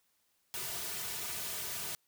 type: noise with comb filter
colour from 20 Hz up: white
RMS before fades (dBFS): -39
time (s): 0.54-1.95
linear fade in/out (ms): 0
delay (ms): 3.7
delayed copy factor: -0.85
effects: white hiss -75 dBFS RMS until 2.07 s